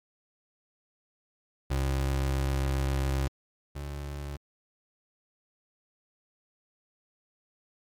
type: tone pair in turn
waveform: 30% pulse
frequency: 67.5 / 71.39 Hz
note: C#2 / D2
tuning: -45 / -48 cents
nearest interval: minor second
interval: 97 cents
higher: second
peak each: -23 / -32 dBFS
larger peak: first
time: 1.7-3.28 / 3.75-4.37 s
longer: first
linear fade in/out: 10 ms
effects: MP3 96 kbps